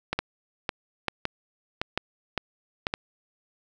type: two click trains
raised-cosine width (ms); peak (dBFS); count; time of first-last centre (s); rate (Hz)
0.3; -9 / -10; 4 / 6; 0.19-2.869 / 0.13-2.939; 1.12 / 1.78
effects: none